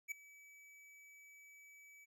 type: tone with ADSR envelope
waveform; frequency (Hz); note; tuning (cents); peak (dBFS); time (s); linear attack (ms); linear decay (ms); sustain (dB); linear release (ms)
square; 2290; D7; -44; -38; 0.08-2.06; 36; 5; -21; 26
effects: none